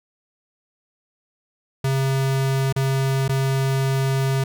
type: tone with dropouts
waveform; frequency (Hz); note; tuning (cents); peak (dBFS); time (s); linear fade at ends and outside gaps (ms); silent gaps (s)
square; 134.6; C3; +49; -19; 1.84-4.44; 5; 2.726-2.761 / 3.281-3.292
effects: none